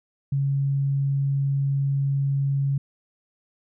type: tone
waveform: sine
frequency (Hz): 138.59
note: C#3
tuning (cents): 0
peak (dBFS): -20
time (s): 0.32-2.78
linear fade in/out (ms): 5
effects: none